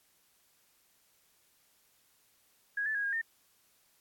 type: tone with pitch steps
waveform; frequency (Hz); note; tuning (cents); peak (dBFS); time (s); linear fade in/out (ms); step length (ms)
sine; 1652 / 1748 / 1649 / 1624 / 1817; G#6 / A6 / G#6 / G#6 / A#6; -10 / -12 / -13 / -39 / -45; -30; 2.77-3.215; 5; 89
effects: white hiss -69 dBFS RMS until 4 s + AAC 64 kbps